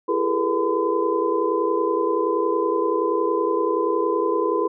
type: tone cluster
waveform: sine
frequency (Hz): 336.6 / 403.3 / 433.9 / 484.6 / 1016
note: E4 / G4 / A4 / B4 / B5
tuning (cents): +36 / +49 / -24 / -33 / +49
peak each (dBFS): -25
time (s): 0.08-4.68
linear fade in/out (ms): 10
effects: none